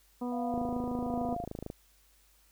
harmonic tone, 245.5 Hz, B3, 10 cents flat, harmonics 1 / 2 / 3 / 4 / 5, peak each -33 / -40 / -43 / -44 / -51 dBFS, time 0.21-1.35 s, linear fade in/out 10 ms
sine tone with tremolo, 698.5 Hz, F5, in tune, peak -34 dBFS, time 0.32-1.45 s, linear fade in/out 2 ms, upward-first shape sine, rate 1.3 Hz, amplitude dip 85%
click train, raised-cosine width 2 ms, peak -25 dBFS, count 32, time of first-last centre 0.54-1.701 s, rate 26.7 Hz
effects added 50 Hz sine -66 dBFS peak until 2.51 s + white hiss -66 dBFS RMS until 2.51 s

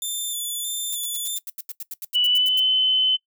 10% pulse tone with vibrato, 3518 Hz, A7, 1 cent flat, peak -19 dBFS, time 0.02-1.38 s, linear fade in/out 2 ms, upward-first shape square, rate 1.6 Hz, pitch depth 25 cents each way
violet noise bursts, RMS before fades -32 dBFS, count 16, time 0.92-2.598 s, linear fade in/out 2 ms, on 28 ms, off 82 ms
sine tone with pitch glide, 2957 to 3042 Hz, F#7 to F#7, -2 to +47 cents, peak -16 dBFS, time 2.14-3.17 s, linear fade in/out 20 ms, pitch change +49 cents, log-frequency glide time 2.26-2.6 s
effects noise-tail reverb RT60 0.1 s tail -18 dB re dry

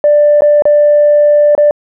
sine tone with dropouts, 590 Hz, D5, 8 cents sharp, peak -3 dBFS, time 0.04-1.71 s, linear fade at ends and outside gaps 1 ms, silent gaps 0.408-0.42 / 0.622-0.654 / 1.551-1.578 s, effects tanh soft clip ceiling 0 dBFS

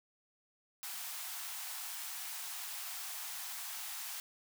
white high-pass noise, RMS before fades -43 dBFS, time 0.83-4.2 s, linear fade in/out 0 ms, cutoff 680 Hz, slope 96 dB/octave, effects none

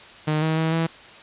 sawtooth tone with pitch steps, 153.6 / 158.8 / 160.8 / 164.1 Hz, D#3 / D#3 / E3 / E3, -22 / +36 / -43 / -8 cents, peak -16 dBFS, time 0.27-0.87 s, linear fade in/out 10 ms, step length 150 ms, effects white hiss -44 dBFS RMS until 1.22 s + resampled to 8000 Hz

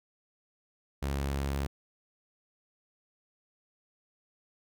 sawtooth tone, 69.3 Hz, C#2, in tune, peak -26 dBFS, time 1.02-1.67 s, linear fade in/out 10 ms, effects none

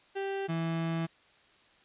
35% pulse tone pair in turn, 391.7 / 164.69 Hz, G4 / E3, -1 / -1 cents, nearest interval octave + minor third, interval 1500 cents, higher first, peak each -30 / -28 dBFS, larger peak second, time 0.15-0.48 / 0.48-1.07 s, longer second, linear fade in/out 20 ms, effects white hiss -62 dBFS RMS until 1.84 s + resampled to 8000 Hz

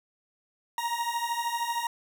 40% pulse beating tone pair, 932.3 / 945.3 Hz, A#5 / A#5, 0 / +24 cents, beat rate 13 Hz, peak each -31 / -30 dBFS, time 0.78-1.87 s, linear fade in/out 2 ms, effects none

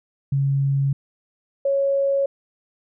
sine tone pair in turn, 138.2 / 552.8 Hz, C#3 / C#5, -5 / -5 cents, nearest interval 2 octaves, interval 2400 cents, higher second, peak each -17 dBFS, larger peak neither, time 0.32-0.93 / 1.65-2.26 s, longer neither, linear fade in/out 5 ms, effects none

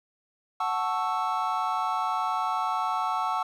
triangle chord, F# minor seventh, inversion none, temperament equal, 740 / 880 / 1108.7 / 1318.5 Hz, F#5 / A5 / C#6 / E6, 0 / 0 / 0 / 0 cents, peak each -29 dBFS, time 0.6-3.43 s, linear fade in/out 5 ms, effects none

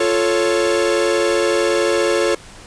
45% pulse chord, F augmented, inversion none, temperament equal, 349.2 / 440 / 554.4 Hz, F4 / A4 / C#5, 0 / 0 / 0 cents, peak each -19 dBFS, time 0-2.35 s, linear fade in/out 5 ms, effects pink hiss -40 dBFS RMS until 2.66 s + resampled to 22050 Hz

